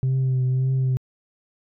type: tone with vibrato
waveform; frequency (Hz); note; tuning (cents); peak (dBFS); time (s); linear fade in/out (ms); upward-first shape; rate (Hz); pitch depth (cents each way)
sine; 130; C3; -11; -16; 0.03-0.97; 0; triangle; 1.8; 34
effects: tanh soft clip ceiling -17 dBFS